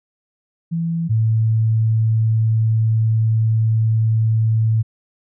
sine tone pair in turn, 166.7 / 111.26 Hz, E3 / A2, +20 / +20 cents, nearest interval perfect fifth, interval 700 cents, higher first, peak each -18 / -13 dBFS, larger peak second, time 0.71-1.09 / 1.09-4.83 s, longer second, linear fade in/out 20 ms, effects none

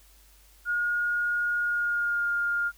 sine tone with pitch glide, 1433 to 1410 Hz, F6 to F6, +44 to +16 cents, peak -24 dBFS, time 0.65-2.72 s, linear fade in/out 50 ms, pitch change -28 cents, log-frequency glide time 1.61-2.32 s, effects added 50 Hz sine -56 dBFS peak until 2.77 s + white hiss -59 dBFS RMS until 2.77 s

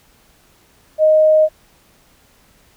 sine tone, 622.3 Hz, D#5, in tune, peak -8 dBFS, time 0.98-1.49 s, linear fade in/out 50 ms, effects pink hiss -53 dBFS RMS until 2.76 s

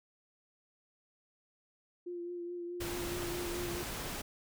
sine tone with vibrato, 349.2 Hz, F4, in tune, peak -38 dBFS, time 2.06-3.83 s, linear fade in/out 10 ms, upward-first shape triangle, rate 4.7 Hz, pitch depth 27 cents each way
pink noise, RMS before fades -40 dBFS, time 2.8-4.22 s, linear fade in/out 10 ms
effects none

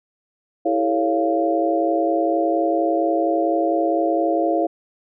sine tone cluster, 327.6 / 398.6 / 442.9 / 555 / 692 Hz, E4 / G4 / A4 / C#5 / F5, -11 / +29 / +11 / +2 / -16 cents, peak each -21 / -29 / -27 / -23 / -21 dBFS, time 0.65-4.67 s, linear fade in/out 10 ms, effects none

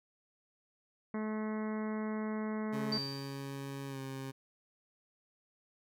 harmonic tone, 215.8 Hz, A3, 33 cents flat, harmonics 1 / 2 / 3 / 4 / 5 / 6 / 7 / 8 / 9 / 10, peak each -35 / -42 / -47 / -50 / -48 / -54 / -54 / -57 / -53 / -56 dBFS, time 1.14-2.98 s, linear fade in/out 2 ms
20% pulse tone with pitch glide, 137.9 to 134.28 Hz, C#3 to C3, -9 to +45 cents, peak -35 dBFS, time 2.72-4.32 s, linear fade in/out 20 ms, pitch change -46 cents, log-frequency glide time 3.88-3.99 s
sine tone with exponential decay, 4653 Hz, D8, 17 cents flat, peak -31 dBFS, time 2.92-3.57 s, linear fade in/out 5 ms, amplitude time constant 140 ms
effects none

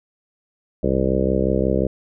harmonic tone with a mistuned harmonic, 65.6 Hz, C2, 5 cents sharp, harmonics 1 / 2 / 3 / 4 / 5 / 6 / 7 / 8 / 9, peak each -25 / -27 / -23 / -29 / -25 / -25 / -25 / -25 / -27 dBFS, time 0.83-1.87 s, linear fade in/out 5 ms, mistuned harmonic 1, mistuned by -29 cents, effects none

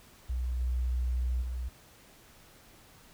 sine tone with level steps, 62 Hz, B1, 7 cents sharp, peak -29 / -27 / -32 dBFS, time 0.29-1.69 s, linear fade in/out 10 ms, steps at 0.59 / 1.41 s, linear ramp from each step 20 ms, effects pink hiss -57 dBFS RMS until 3.13 s

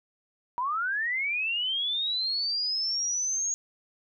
sine linear sweep, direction up, 944 to 6645 Hz, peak -26 dBFS, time 0.58-3.54 s, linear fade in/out 0 ms, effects none

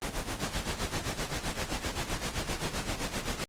pink noise with tremolo, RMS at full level -31 dBFS, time 0.02-3.44 s, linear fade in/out 0 ms, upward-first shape sine, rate 7.7 Hz, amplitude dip 70%, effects low-pass 9000 Hz 12 dB/octave + Opus 24 kbps

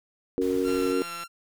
sine chord, F# major, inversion second, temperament just, 277.5 / 370 / 462.5 Hz, C#4 / F#4 / A#4, +2 / 0 / -14 cents, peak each -27 dBFS, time 0.38-1.02 s, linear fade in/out 0 ms
pink noise, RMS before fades -43 dBFS, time 0.41-0.93 s, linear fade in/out 10 ms
sawtooth tone with vibrato, 1364 Hz, F6, 41 cents flat, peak -31 dBFS, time 0.63-1.28 s, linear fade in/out 50 ms, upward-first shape square, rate 3.3 Hz, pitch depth 11 cents each way
click train, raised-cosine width 0.3 ms, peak -26 dBFS, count 96, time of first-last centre 0.68-1.236 s, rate 171 Hz
effects none

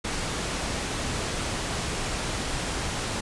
pink low-pass noise, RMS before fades -30 dBFS, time 0.04-3.21 s, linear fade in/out 10 ms, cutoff 9700 Hz, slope 24 dB/octave, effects resampled to 24000 Hz

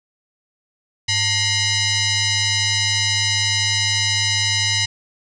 sine tone with frequency modulation, 1100 Hz, C#6, 14 cents flat, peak -16 dBFS, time 1.08-4.86 s, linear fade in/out 10 ms, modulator 999 Hz, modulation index 5.5, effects none

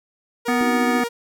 sawtooth tone with vibrato, 471.2 Hz, A#4, 19 cents sharp, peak -20 dBFS, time 0.45-1.09 s, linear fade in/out 20 ms, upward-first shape triangle, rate 16 Hz, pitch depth 12 cents each way
harmonic tone, 246.9 Hz, B3, in tune, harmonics 1 / 3 / 5 / 7 / 9, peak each -20 / -25 / -27 / -28 / -30 dBFS, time 0.48-1.04 s, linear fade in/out 5 ms
sine chord, C diminished, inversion none, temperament equal, 261.6 / 311.1 / 370 Hz, C4 / Eb4 / Gb4, 0 / 0 / 0 cents, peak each -29 dBFS, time 0.61-1 s, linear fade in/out 0 ms
effects none

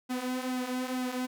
sawtooth tone with flanger, 253.5 Hz, B3, 45 cents sharp, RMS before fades -33 dBFS, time 0.09-1.27 s, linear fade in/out 20 ms, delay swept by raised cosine 1.7 to 5.7 ms, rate 2.2 Hz, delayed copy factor -0.65, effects none

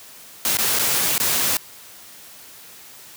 white noise with dropouts, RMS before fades -20 dBFS, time 0.45-1.57 s, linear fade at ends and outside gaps 1 ms, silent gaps 0.571-0.586 / 0.789-0.794 / 1.18-1.2 s, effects white hiss -43 dBFS RMS until 3.16 s + high-pass 80 Hz 12 dB/octave

